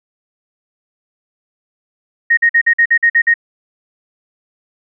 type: tone bursts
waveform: sine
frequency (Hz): 1864.7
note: A#6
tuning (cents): 0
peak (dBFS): -7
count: 9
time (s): 2.3-3.341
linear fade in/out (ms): 10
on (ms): 73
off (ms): 48
effects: none